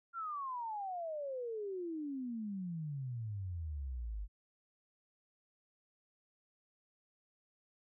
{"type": "exponential sweep", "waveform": "sine", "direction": "down", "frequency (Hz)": [1400, 47.89], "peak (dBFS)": -38, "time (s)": [0.13, 4.28], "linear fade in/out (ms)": 50, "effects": []}